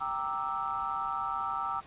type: chord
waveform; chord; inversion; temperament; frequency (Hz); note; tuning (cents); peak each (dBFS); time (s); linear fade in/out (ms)
sine; E half-diminished seventh; first; equal; 784 / 932.3 / 1174.7 / 1318.5; G5 / Bb5 / D6 / E6; 0 / 0 / 0 / 0; -37 / -38 / -36 / -34; 0-1.81; 20
effects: pink hiss -53 dBFS RMS until 1.86 s + resampled to 8000 Hz